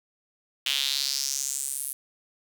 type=tone with high-pass filter sweep; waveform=sawtooth; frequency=137.6 Hz; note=C#3; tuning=12 cents flat; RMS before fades=-29 dBFS; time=0.66-1.93 s; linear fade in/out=5 ms; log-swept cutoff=3000 to 11000 Hz; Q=3.7; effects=none